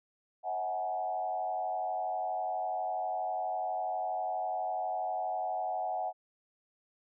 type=tone with frequency modulation; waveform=sine; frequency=740 Hz; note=F#5; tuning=in tune; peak=-31 dBFS; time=0.43-6.13 s; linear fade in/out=50 ms; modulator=92.2 Hz; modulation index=1; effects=none